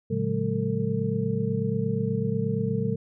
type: tone cluster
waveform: sine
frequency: 113.3 / 141.6 / 183 / 211.3 / 450.9 Hz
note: A#2 / C#3 / F#3 / G#3 / A4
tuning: -49 / +37 / -19 / +30 / +42 cents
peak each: -30 dBFS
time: 0.1-2.96 s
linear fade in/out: 10 ms
effects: none